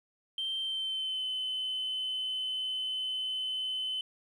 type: tone with pitch glide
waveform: sine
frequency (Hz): 3136 to 3041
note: G7 to F#7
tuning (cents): 0 to +47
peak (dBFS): -30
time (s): 0.38-4.01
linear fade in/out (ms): 2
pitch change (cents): -53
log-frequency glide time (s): 0.59-1.25
effects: tanh soft clip ceiling -28 dBFS + 11-bit